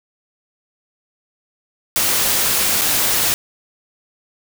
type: noise with dropouts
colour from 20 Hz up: white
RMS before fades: -17 dBFS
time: 1.96-3.34 s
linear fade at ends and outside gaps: 0 ms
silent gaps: 2.812-2.817 s
effects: none